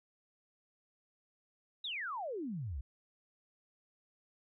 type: exponential sweep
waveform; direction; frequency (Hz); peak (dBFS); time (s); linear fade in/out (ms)
sine; down; 3951 to 58.27; -37; 1.84-2.81; 5
effects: none

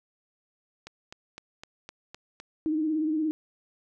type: click train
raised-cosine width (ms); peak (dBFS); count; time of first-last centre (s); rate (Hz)
0.2; -24; 7; 0.87-2.401; 3.92
type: tone with vibrato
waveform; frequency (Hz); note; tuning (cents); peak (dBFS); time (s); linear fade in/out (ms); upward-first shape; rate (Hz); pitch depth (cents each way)
sine; 311.1; D#4; 0; -24; 2.66-3.31; 0; sine; 17; 52
effects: none

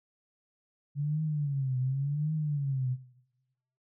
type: tone with vibrato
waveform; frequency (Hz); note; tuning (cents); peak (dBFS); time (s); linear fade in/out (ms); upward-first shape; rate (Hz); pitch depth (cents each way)
sine; 141.2; C#3; +32; -27; 0.95-2.97; 50; triangle; 0.9; 190
effects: noise-tail reverb RT60 1.0 s tail -18 dB re dry

